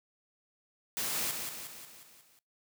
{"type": "noise with echo", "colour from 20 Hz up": "white", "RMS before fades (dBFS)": -34, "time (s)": [0.97, 1.31], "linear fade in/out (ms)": 0, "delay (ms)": 180, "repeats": 6, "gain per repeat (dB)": -5, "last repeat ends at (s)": 2.39, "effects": ["noise-tail reverb RT60 0.2 s tail -22 dB re dry", "high-pass 100 Hz 12 dB/octave"]}